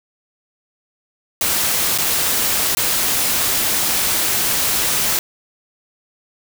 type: noise with dropouts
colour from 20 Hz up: white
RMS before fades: -18 dBFS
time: 1.41-5.19 s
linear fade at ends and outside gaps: 1 ms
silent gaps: 1.977-1.985 / 2.75-2.77 s
effects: none